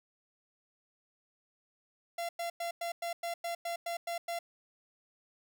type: tone bursts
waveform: 45% pulse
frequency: 684 Hz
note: F5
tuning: 36 cents flat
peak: -34 dBFS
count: 11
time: 2.18-4.39 s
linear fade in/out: 5 ms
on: 110 ms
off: 100 ms
effects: none